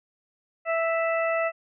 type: harmonic tone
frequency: 659.3 Hz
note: E5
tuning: in tune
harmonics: 1 / 2 / 3 / 4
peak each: -24 / -30 / -31 / -34 dBFS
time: 0.65-1.52 s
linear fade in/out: 50 ms
effects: none